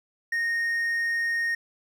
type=tone; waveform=triangle; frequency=1854 Hz; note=A#6; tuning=10 cents flat; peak=-22 dBFS; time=0.32-1.55 s; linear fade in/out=5 ms; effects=none